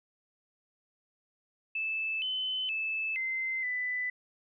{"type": "tone with pitch steps", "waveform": "sine", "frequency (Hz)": [2627, 3040, 2621, 2071, 1994], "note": ["E7", "F#7", "E7", "C7", "B6"], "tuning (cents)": [-7, 46, -11, -18, 16], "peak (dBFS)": -30, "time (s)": [1.75, 4.1], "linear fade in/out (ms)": 5, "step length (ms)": 470, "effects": []}